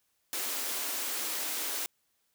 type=high-pass noise; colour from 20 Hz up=white; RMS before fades=-34 dBFS; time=0.33-1.86 s; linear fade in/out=0 ms; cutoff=240 Hz; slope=96 dB/octave; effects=white hiss -75 dBFS RMS until 2.34 s